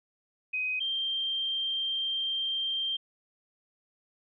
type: tone pair in turn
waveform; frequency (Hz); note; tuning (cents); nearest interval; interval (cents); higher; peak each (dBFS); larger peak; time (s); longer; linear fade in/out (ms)
sine; 2513 / 3166; D#7 / G7; +17 / +17; major third; 400; second; -28; neither; 0.53-0.8 / 0.8-2.97; second; 10
effects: none